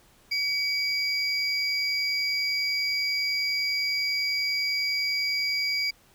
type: tone pair together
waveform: triangle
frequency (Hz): 2270 / 4810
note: C#7 / D8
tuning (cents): +41 / +41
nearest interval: octave + minor second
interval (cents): 1300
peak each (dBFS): -26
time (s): 0.31-5.91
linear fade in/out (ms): 10
effects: pink hiss -59 dBFS RMS until 6.14 s